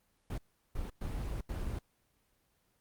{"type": "noise bursts at uneven times", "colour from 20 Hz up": "brown", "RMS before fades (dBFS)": -37, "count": 4, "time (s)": [[0.3, 0.38], [0.75, 0.9], [1.01, 1.41], [1.49, 1.79]], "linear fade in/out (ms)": 5, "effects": ["pink hiss -74 dBFS RMS until 2.8 s", "Opus 24 kbps"]}